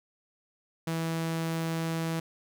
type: tone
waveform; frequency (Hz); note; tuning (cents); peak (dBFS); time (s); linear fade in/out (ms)
sawtooth; 163.7; E3; -12; -25; 0.87-2.2; 5
effects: none